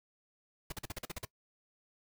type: noise bursts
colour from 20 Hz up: pink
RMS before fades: -40 dBFS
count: 9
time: 0.7-1.251 s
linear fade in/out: 5 ms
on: 23 ms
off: 43 ms
effects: noise-tail reverb RT60 0.1 s tail -21 dB re dry